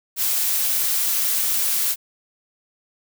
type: noise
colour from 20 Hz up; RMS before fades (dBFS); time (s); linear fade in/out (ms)
blue; -21; 0.16-1.96; 50
effects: none